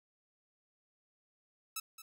5% pulse tone with echo, 1309 Hz, E6, 13 cents flat, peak -25 dBFS, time 1.76-1.8 s, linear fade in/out 5 ms, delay 220 ms, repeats 1, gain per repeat -12 dB, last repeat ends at 2.02 s, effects none

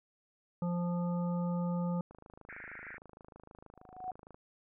harmonic tone, 174.8 Hz, F3, 2 cents sharp, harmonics 1 / 3 / 5 / 7, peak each -31 / -41 / -45 / -48 dBFS, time 0.62-2.01 s, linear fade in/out 2 ms
click train, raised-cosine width 1 ms, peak -38 dBFS, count 60, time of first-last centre 2.11-4.345 s, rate 26.4 Hz
pink band-pass noise, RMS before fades -48 dBFS, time 2.49-2.98 s, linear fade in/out 5 ms, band 1400 to 2300 Hz, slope 96 dB/octave
sine tone with exponential growth, 740 Hz, F#5, in tune, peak -33 dBFS, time 3.75-4.11 s, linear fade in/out 5 ms, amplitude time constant 78 ms
effects none

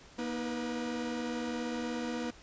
45% pulse tone cluster, 238.2 / 314.2 / 493 Hz, A#3 / D#4 / B4, +38 / +17 / -3 cents, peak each -36 / -40 / -40 dBFS, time 0.18-2.31 s, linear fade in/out 10 ms, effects pink hiss -55 dBFS RMS until 2.42 s + resampled to 16000 Hz

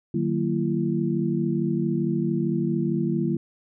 sine tone cluster, 151.4 / 184.5 / 229.1 / 338.3 Hz, D#3 / F#3 / A#3 / E4, -47 / -5 / -30 / +45 cents, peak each -27 dBFS, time 0.14-3.37 s, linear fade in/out 5 ms, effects none

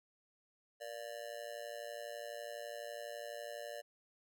square tone with amplitude modulation, 585 Hz, D5, 7 cents flat, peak -40 dBFS, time 0.8-3.82 s, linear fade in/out 20 ms, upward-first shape sine, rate 112 Hz, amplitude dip 100%, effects none

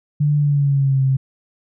sine tone with pitch glide, 147.3 to 133.52 Hz, D3 to C3, +6 to +35 cents, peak -13 dBFS, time 0.2-1.17 s, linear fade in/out 10 ms, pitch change -171 cents, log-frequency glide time 0.37-1.02 s, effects none

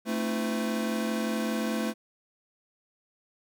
square tone cluster, 221.3 / 266.3 / 312.3 / 344.2 / 508 Hz, A3 / C4 / D#4 / F4 / B4, +10 / +31 / +7 / -25 / +49 cents, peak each -30 / -38 / -39 / -38 / -37 dBFS, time 0.05-1.94 s, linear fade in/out 50 ms, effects none

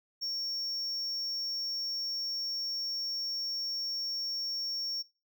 triangle tone, 5500 Hz, F8, 27 cents flat, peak -31 dBFS, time 0.21-5.03 s, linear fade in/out 20 ms, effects noise-tail reverb RT60 0.3 s tail -24 dB re dry

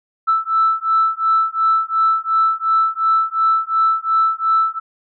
sine beating tone pair, 1318.5 / 1321.3 Hz, E6 / E6, 0 / +4 cents, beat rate 2.8 Hz, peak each -16 / -16 dBFS, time 0.27-4.8 s, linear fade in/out 20 ms, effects tanh soft clip ceiling -6 dBFS

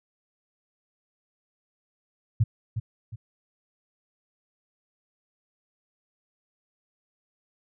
sine tone with echo, 111.4 Hz, A2, 22 cents sharp, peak -16 dBFS, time 2.4-2.44 s, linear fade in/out 10 ms, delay 360 ms, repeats 2, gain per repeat -9 dB, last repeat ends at 3.16 s, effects none

